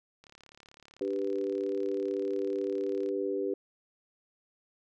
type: click train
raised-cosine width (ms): 0.2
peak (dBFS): -36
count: 103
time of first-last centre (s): 0.24-3.089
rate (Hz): 35.8
type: chord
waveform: sine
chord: G major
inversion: second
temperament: equal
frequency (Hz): 293.7 / 392 / 493.9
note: D4 / G4 / B4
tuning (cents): 0 / 0 / 0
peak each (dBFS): -36 / -31 / -35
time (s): 1.01-3.54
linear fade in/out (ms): 2
effects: none